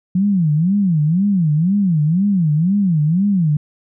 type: tone with vibrato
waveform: sine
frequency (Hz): 174.61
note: F3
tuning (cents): 0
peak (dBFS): -12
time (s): 0.15-3.57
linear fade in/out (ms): 5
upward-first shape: sine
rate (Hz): 2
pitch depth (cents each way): 280
effects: none

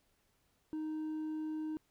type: tone with hard clipping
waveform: sine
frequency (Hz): 311.1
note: D#4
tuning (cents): 0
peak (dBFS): -37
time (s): 0.73-1.77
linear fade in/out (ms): 0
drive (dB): 2
effects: pink hiss -75 dBFS RMS until 1.9 s

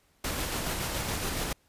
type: noise with tremolo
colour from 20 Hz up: pink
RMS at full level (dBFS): -31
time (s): 0.24-1.53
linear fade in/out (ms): 5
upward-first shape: square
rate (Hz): 7.1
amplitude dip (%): 25
effects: pink hiss -67 dBFS RMS until 1.68 s + resampled to 32000 Hz

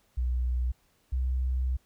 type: tone pair in turn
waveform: sine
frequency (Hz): 61.74 / 63.81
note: B1 / C2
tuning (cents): 0 / -43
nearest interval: minor second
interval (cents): 57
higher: second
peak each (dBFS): -25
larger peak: neither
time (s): 0.17-0.72 / 1.12-1.77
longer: second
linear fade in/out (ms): 10
effects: pink hiss -68 dBFS RMS until 1.85 s

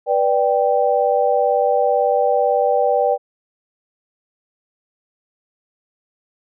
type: chord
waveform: sine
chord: G major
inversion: first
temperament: just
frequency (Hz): 490 / 588 / 784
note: B4 / D5 / G5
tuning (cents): -14 / +2 / 0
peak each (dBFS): -18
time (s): 0.06-3.18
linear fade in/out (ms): 50
effects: none

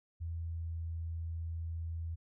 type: tone with pitch glide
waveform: sine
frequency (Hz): 83.2 to 82.58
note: E2 to E2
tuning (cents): +17 to +4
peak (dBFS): -36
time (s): 0.2-2.16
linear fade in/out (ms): 20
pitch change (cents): -13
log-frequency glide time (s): 0.35-0.78
effects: none

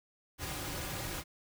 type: noise with comb filter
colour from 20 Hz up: pink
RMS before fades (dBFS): -39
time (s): 0.38-1.24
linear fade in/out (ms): 50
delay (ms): 4.5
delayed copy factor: -0.6
effects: none

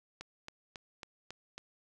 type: click train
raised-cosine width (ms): 0.2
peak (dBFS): -26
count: 6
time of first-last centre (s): 0.21-1.58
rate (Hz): 3.65
effects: none

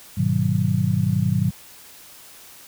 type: chord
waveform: sine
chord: G# minor seventh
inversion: none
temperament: just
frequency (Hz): 103.83 / 124.59 / 155.74 / 186.89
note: G#2 / B2 / D#3 / F#3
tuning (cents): 0 / +16 / +2 / +18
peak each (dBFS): -23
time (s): 0.17-1.51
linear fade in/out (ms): 10
effects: white hiss -45 dBFS RMS until 2.67 s

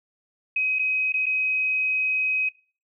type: tone with dropouts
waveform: sine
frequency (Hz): 2529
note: D#7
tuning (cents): +28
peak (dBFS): -20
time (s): 0.56-2.49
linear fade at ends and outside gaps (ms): 5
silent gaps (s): 0.788-0.792 / 1.123-1.139 / 1.259-1.264
effects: noise-tail reverb RT60 0.4 s tail -23 dB re dry

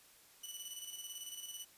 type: tone with tremolo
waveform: 15% pulse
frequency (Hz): 2968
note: F#7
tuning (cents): +5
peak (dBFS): -36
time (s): 0.43-1.65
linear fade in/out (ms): 10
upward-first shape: square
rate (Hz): 18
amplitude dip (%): 50
effects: white hiss -63 dBFS RMS until 1.77 s + resampled to 32000 Hz

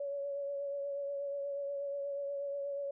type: tone with vibrato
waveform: sine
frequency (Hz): 563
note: C#5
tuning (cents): +27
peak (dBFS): -35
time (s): 0-2.91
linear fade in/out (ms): 5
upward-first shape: triangle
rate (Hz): 8.3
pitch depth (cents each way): 27
effects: none

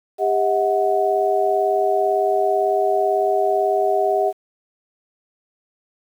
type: tone cluster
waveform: sine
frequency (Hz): 399.3 / 639 / 737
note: G4 / D#5 / F#5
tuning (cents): +32 / +46 / -7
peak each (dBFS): -20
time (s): 0.18-4.33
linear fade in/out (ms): 50
effects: 8-bit

